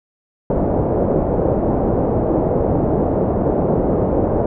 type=low-pass noise; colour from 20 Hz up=white; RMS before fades=-17 dBFS; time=0.5-4.46 s; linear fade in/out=2 ms; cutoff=620 Hz; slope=24 dB/octave; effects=none